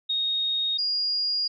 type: tone pair in turn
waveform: sine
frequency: 3729 / 4847 Hz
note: A#7 / D#8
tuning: 0 / -46 cents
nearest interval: perfect fourth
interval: 454 cents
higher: second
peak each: -23 dBFS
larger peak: neither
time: 0.09-0.78 / 0.78-1.48 s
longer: second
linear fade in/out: 10 ms
effects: none